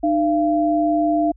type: tone pair together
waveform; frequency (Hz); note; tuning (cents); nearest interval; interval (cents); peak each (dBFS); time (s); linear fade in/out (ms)
sine; 304.4 / 683.4; D#4 / F5; -38 / -38; octave + major second; 1400; -18; 0.03-1.32; 10
effects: added 50 Hz sine -44 dBFS peak until 1.36 s